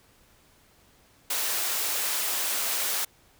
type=high-pass noise; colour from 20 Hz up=white; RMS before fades=-28 dBFS; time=1.3-3.05 s; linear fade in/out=5 ms; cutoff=420 Hz; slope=12 dB/octave; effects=pink hiss -60 dBFS RMS until 3.39 s